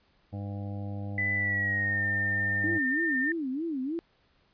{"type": "harmonic tone", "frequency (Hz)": 100.7, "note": "G2", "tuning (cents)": 47, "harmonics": [1, 2, 3, 5, 6, 7, 8], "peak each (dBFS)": [-34, -40, -44, -48, -50, -51, -52], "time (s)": [0.32, 2.79], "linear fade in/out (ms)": 20}
{"type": "tone with pitch glide", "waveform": "sine", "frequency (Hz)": [1995, 1808.4], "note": ["B6", "A6"], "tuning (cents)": [17, 47], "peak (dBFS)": -26, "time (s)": [1.18, 3.32], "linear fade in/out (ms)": 2, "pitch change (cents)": -170, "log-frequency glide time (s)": [1.34, 2.04]}
{"type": "tone with vibrato", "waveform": "sine", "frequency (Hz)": 293.7, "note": "D4", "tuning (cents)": 0, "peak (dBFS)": -29, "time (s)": [2.64, 3.99], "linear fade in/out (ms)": 0, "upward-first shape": "sine", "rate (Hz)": 3.2, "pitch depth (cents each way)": 240}
{"effects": ["pink hiss -67 dBFS RMS until 4.53 s", "resampled to 11025 Hz"]}